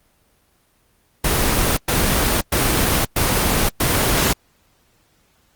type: noise bursts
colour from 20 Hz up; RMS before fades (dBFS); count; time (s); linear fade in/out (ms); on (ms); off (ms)
pink; -17; 5; 1.24-4.33; 5; 530; 110
effects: pink hiss -60 dBFS RMS until 5.55 s + Opus 24 kbps